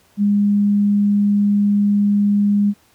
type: tone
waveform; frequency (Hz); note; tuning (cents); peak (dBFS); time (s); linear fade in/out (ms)
sine; 204.1; G#3; -30; -12; 0.17-2.74; 50
effects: pink hiss -55 dBFS RMS until 2.94 s + high-pass 80 Hz 12 dB/octave